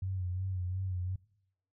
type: tone with vibrato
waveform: sine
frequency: 92.5 Hz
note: F#2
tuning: in tune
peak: -32 dBFS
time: 0.02-1.16 s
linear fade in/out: 5 ms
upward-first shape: sine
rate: 2.8 Hz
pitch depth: 54 cents each way
effects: noise-tail reverb RT60 0.8 s tail -22 dB re dry